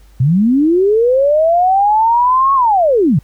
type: linear two-way sweep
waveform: sine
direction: up then down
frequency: 118.3 to 1108.7 to 118.3 Hz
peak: -8 dBFS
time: 0.2-3.19 s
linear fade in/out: 5 ms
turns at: 2.54 s
effects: added 50 Hz sine -41 dBFS peak until 3.23 s + pink hiss -53 dBFS RMS until 3.23 s